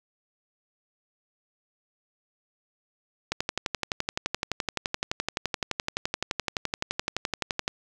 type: click train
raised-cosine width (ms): 0.2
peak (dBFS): -9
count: 52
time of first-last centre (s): 3.32-7.679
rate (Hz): 11.7
effects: none